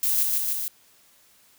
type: noise with echo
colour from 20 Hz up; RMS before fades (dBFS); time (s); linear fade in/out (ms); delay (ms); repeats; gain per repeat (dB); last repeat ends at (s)
violet; -23; 0.03-0.23; 0; 150; 3; -2; 0.68
effects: white hiss -58 dBFS RMS until 1.58 s